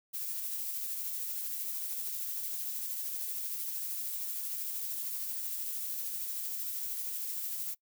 violet noise with tremolo, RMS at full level -36 dBFS, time 0.13-7.75 s, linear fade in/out 20 ms, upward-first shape sine, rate 13 Hz, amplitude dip 25%, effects noise-tail reverb RT60 0.1 s tail -22 dB re dry

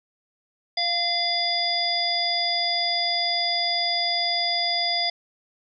harmonic tone with a mistuned harmonic, 697 Hz, F5, 4 cents flat, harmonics 1 / 3 / 5 / 7, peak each -28 / -30 / -28 / -24 dBFS, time 0.77-5.1 s, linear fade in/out 5 ms, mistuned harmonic 3, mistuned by -29 cents, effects none

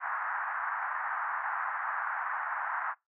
white band-pass noise, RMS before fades -34 dBFS, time 0-2.95 s, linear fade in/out 50 ms, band 800 to 1700 Hz, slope 48 dB/octave, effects noise-tail reverb RT60 0.2 s tail -24 dB re dry

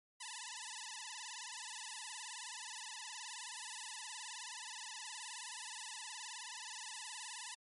5% pulse tone with vibrato, 930 Hz, A#5, 4 cents flat, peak -33 dBFS, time 0.2-7.55 s, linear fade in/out 10 ms, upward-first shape sine, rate 19 Hz, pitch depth 150 cents each way, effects MP3 48 kbps

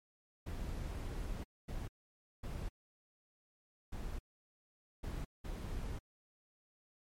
brown noise bursts at uneven times, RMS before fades -41 dBFS, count 6, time 0.46-1.44 / 1.68-1.88 / 2.43-2.69 / 3.92-4.19 / 5.03-5.25 / 5.44-5.99 s, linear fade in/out 10 ms, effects MP3 64 kbps

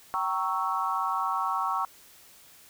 sine chord, G diminished seventh, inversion none, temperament equal with one note detuned, 771 / 932.3 / 1108.7 / 1318.5 Hz, G5 / Bb5 / Db6 / Fb6, -29 / 0 / 0 / 0 cents, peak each -33 / -32 / -29 / -32 dBFS, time 0.14-1.85 s, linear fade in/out 0 ms, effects white hiss -54 dBFS RMS until 2.69 s

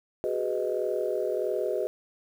sine chord, G# minor seventh, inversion third, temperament just, 373.8 / 415.3 / 498.4 / 623 Hz, F#4 / G#4 / B4 / D#5, +18 / 0 / +16 / +2 cents, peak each -31 dBFS, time 0.24-1.87 s, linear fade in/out 0 ms, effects tanh soft clip ceiling -15 dBFS + 9-bit

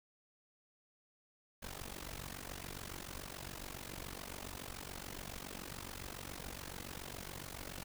pink noise with amplitude modulation, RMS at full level -43 dBFS, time 1.62-7.84 s, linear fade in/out 10 ms, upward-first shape sine, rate 47.1 Hz, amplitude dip 90%, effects none

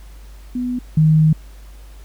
sine tone pair in turn, 247.9 / 156.17 Hz, B3 / D#3, +7 / +7 cents, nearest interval minor sixth, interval 800 cents, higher first, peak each -19 / -9 dBFS, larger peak second, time 0.55-0.79 / 0.97-1.33 s, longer second, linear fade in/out 5 ms, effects added 50 Hz sine -36 dBFS peak until 2.04 s + pink hiss -50 dBFS RMS until 2.04 s

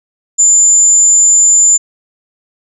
sine tone, 7110 Hz, A8, 17 cents sharp, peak -4 dBFS, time 0.38-1.78 s, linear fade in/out 20 ms, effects none

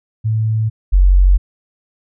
sine tone pair in turn, 110 / 46.25 Hz, A2 / F#1, 0 / 0 cents, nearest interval octave + minor third, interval 1500 cents, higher first, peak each -13 / -6 dBFS, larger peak second, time 0.24-0.7 / 0.92-1.38 s, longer neither, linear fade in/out 20 ms, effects none

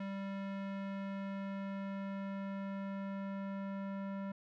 square tone with low-pass filter sweep, 196 Hz, G3, in tune, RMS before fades -41 dBFS, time 0-4.32 s, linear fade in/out 5 ms, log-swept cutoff 2400 to 1500 Hz, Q 1, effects none

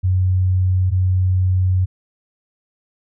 sine tone pair in turn, 92.5 / 92.5 Hz, F#2 / F#2, 0 / 0 cents, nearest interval unison, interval 0 cents, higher neither, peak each -13 dBFS, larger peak neither, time 0.03-0.91 / 0.91-1.86 s, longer second, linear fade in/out 20 ms, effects none

